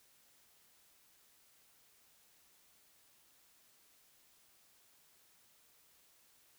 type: silence
effects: white hiss -68 dBFS RMS until 6.58 s